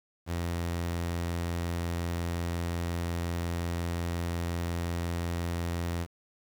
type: tone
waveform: sawtooth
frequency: 85.6 Hz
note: F2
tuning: 34 cents flat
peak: -26 dBFS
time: 0.26-6.07 s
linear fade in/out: 50 ms
effects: 9-bit